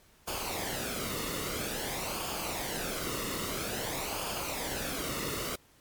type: noise with flanger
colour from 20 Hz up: pink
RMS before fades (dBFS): -35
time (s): 0.27-5.56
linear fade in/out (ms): 10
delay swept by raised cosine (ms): 0.51 to 1.26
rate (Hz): 0.5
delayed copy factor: -0.6
effects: pink hiss -62 dBFS RMS until 5.8 s + MP3 96 kbps